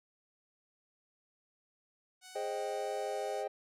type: tone with vibrato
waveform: 5% pulse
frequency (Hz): 740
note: F#5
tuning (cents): 0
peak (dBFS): -38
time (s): 2.21-3.45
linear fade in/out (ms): 50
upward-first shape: sine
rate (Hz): 1.7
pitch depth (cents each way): 10
type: chord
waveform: triangle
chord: Ab major seventh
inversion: none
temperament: equal with one note detuned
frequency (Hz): 415.3 / 527.8 / 622.3 / 784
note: Ab4 / C5 / Eb5 / G5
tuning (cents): 0 / +15 / 0 / 0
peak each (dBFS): -38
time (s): 2.35-3.48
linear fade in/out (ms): 10
effects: none